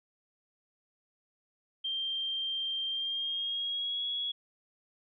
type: tone with pitch glide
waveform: sine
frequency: 3169 to 3346 Hz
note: G7 to G#7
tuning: +18 to +12 cents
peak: -31 dBFS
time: 1.84-4.32 s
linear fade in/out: 10 ms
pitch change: +94 cents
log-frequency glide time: 2.89-4.05 s
effects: none